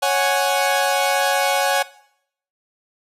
sawtooth chord, C# suspended fourth, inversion none, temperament equal, 554.4 / 740 / 830.6 Hz, C#5 / F#5 / G#5, 0 / 0 / 0 cents, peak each -17 dBFS, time 0.02-1.83 s, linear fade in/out 10 ms, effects noise-tail reverb RT60 0.7 s tail -19 dB re dry + resampled to 32000 Hz

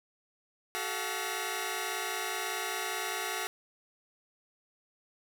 10% pulse tone cluster, 376.6 / 434.8 / 703 / 1918 Hz, F#4 / A4 / F5 / A#6, +31 / -21 / +11 / +49 cents, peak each -30 dBFS, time 0.75-3.47 s, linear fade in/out 0 ms, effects none

